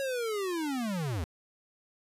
square linear sweep, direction down, 554.4 to 73.42 Hz, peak -31 dBFS, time 0-1.24 s, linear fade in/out 0 ms, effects resampled to 32000 Hz

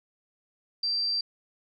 sine tone, 4699 Hz, D8, in tune, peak -25 dBFS, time 0.83-1.21 s, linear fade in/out 5 ms, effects none

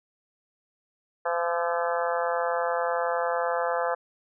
harmonic tone with a mistuned harmonic, 171 Hz, F3, 36 cents flat, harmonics 3 / 4 / 5 / 6 / 7 / 8 / 9 / 10, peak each -28 / -30 / -32 / -34 / -35 / -36 / -37 / -38 dBFS, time 1.25-3.95 s, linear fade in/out 10 ms, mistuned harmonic 8, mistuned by -56 cents, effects none

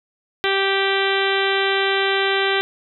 harmonic tone, 390.8 Hz, G4, 5 cents flat, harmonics 1 / 2 / 3 / 4 / 5 / 6 / 7 / 8 / 9 / 10, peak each -21 / -26 / -28 / -24 / -26 / -28 / -31 / -27 / -29 / -31 dBFS, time 0.44-2.61 s, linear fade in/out 0 ms, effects none

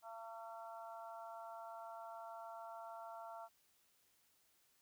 harmonic tone, 226.6 Hz, A#3, 49 cents flat, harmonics 3 / 4 / 5 / 6, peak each -51 / -53 / -59 / -56 dBFS, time 0.02-3.49 s, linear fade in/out 50 ms, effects white hiss -75 dBFS RMS until 4.81 s

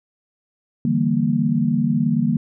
sine chord, E half-diminished seventh, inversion third, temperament equal, 146.83 / 164.81 / 196 / 233.1 Hz, D3 / E3 / G3 / Bb3, 0 / 0 / 0 / 0 cents, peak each -23 / -23 / -23 / -19 dBFS, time 0.85-2.37 s, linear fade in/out 2 ms, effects none

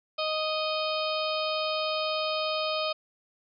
harmonic tone, 622.3 Hz, D#5, in tune, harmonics 1 / 2 / 4 / 5 / 6 / 7 / 8, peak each -30 / -33 / -36 / -37 / -38 / -38 / -39 dBFS, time 0.18-2.93 s, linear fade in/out 10 ms, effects none

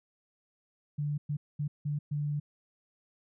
sine tone bursts at uneven times, 146.83 Hz, D3, in tune, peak -29 dBFS, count 5, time 0.98-1.18 / 1.29-1.37 / 1.59-1.68 / 1.85-1.99 / 2.11-2.4 s, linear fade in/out 10 ms, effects none

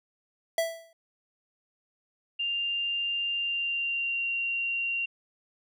square tone with exponential decay, 660 Hz, E5, 2 cents sharp, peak -22 dBFS, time 0.58-0.93 s, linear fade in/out 2 ms, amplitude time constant 76 ms
sine tone with pitch glide, 2794 to 2760 Hz, F7 to F7, 0 to -21 cents, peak -27 dBFS, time 2.39-5.06 s, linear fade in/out 10 ms, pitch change -21 cents, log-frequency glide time 3.33-4.27 s
effects none

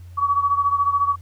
sine beating tone pair, 1131 / 1145 Hz, C#6 / D6, +34 / -44 cents, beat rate 14 Hz, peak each -18 / -22 dBFS, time 0.17-1.16 s, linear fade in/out 20 ms, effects added 88 Hz sine -37 dBFS peak until 1.21 s + pink hiss -58 dBFS RMS until 1.21 s

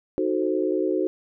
sine chord, D# diminished seventh, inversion none, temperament equal, 311.1 / 370 / 440 / 523.3 Hz, D#4 / F#4 / A4 / C5, 0 / 0 / 0 / 0 cents, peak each -26 / -24 / -29 / -29 dBFS, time 0.18-1.07 s, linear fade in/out 0 ms, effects none

